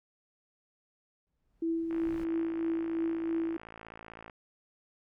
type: noise with exponential growth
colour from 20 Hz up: brown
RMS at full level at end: -43 dBFS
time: 1.27-2.24 s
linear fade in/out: 0 ms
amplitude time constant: 210 ms
type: tone with tremolo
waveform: sine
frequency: 329.6 Hz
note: E4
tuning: in tune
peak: -27 dBFS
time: 1.62-3.57 s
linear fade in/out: 5 ms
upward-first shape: triangle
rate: 3 Hz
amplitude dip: 45%
type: click train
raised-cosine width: 0.5 ms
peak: -31 dBFS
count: 134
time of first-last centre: 1.91-4.298 s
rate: 55.7 Hz
effects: none